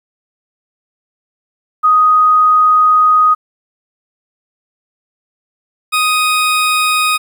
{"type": "tone pair in turn", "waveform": ["sine", "20% pulse"], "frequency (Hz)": [1248, 1248], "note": ["D#6", "D#6"], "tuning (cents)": [5, 5], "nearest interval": "unison", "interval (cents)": 0, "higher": "neither", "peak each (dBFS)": -6, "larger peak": "neither", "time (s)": [[1.83, 3.35], [5.92, 7.18]], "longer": "first", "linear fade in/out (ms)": 20, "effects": ["8-bit"]}